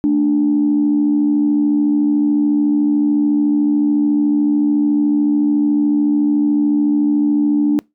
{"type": "tone pair together", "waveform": "sine", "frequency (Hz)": [220.3, 294.1], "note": ["A3", "D4"], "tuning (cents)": [2, 3], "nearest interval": "perfect fourth", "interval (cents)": 501, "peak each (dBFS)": [-19, -11], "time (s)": [0.04, 7.79], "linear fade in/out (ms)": 0, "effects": ["noise-tail reverb RT60 0.2 s tail -26 dB re dry", "tanh soft clip ceiling -6 dBFS"]}